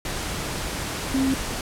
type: tone in noise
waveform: sine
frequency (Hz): 266.5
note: C4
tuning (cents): +32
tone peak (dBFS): -19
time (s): 1.14-1.34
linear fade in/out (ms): 2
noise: pink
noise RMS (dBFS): -29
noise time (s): 0.05-1.61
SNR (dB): +7
effects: low-pass 11000 Hz 12 dB/octave